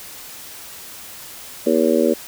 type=harmonic tone; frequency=80 Hz; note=D#2; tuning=49 cents sharp; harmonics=3 / 4 / 5 / 6 / 7; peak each=-20 / -20 / -20 / -20 / -20 dBFS; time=1.66-2.14 s; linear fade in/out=10 ms; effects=white hiss -37 dBFS RMS until 2.27 s